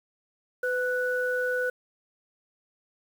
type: tone pair together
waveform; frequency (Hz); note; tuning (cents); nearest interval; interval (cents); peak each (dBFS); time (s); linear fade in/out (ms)
sine; 501.7 / 1480; B4 / F#6; +27 / 0; octave + perfect fifth; 1873; -27 / -28; 0.63-1.7; 5
effects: 8-bit